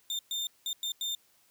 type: tone bursts at uneven times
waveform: 35% pulse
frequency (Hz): 3609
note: A7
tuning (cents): +43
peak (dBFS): -29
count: 5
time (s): 0.1-0.19 / 0.31-0.47 / 0.66-0.73 / 0.83-0.92 / 1.01-1.15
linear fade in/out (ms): 2
effects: white hiss -66 dBFS RMS until 1.5 s